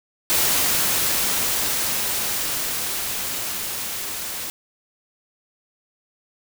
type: noise with level ramp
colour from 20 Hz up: white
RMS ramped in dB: -19 to -30 dBFS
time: 0.3-4.5 s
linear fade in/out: 0 ms
effects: none